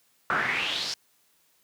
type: noise with band-pass filter sweep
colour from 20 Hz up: brown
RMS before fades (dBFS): -28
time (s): 0.3-0.94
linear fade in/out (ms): 2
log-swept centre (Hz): 1300 to 5400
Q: 4.6
effects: white hiss -66 dBFS RMS until 1.63 s + high-pass 100 Hz 12 dB/octave